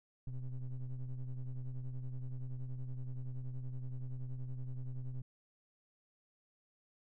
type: ring-modulated tone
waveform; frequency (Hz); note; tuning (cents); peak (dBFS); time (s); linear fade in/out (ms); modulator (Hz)
triangle; 66.1; C2; +18; -33; 0.27-5.22; 5; 60.8
effects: none